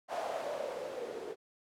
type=noise with low-pass filter sweep; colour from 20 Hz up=violet; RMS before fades=-39 dBFS; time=0.08-1.36 s; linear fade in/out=50 ms; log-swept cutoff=710 to 420 Hz; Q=7; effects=none